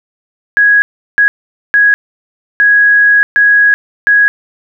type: tone bursts at uneven times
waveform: sine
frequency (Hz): 1661.2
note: G#6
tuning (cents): 0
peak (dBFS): -4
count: 6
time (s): 0.57-0.82 / 1.18-1.28 / 1.74-1.94 / 2.6-3.23 / 3.36-3.74 / 4.07-4.28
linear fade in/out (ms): 0
effects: none